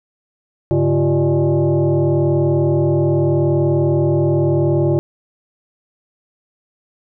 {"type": "tone with frequency modulation", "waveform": "sine", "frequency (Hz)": 101.1, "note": "G#2", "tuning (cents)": -46, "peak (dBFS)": -12, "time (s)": [0.71, 4.99], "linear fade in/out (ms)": 0, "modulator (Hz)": 243, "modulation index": 1.8, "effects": []}